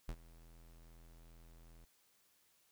square tone with ADSR envelope, 41.23 Hz, E1, 1 cent sharp, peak -38 dBFS, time 0.08-1.85 s, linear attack 12 ms, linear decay 59 ms, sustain -20 dB, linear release 5 ms, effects white hiss -73 dBFS RMS until 2.71 s

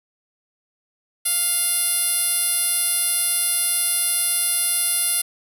10% pulse tone with band-pass filter, 699 Hz, F5, 1 cent sharp, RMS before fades -21 dBFS, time 1.25-5.22 s, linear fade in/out 10 ms, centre 11000 Hz, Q 2.6, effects none

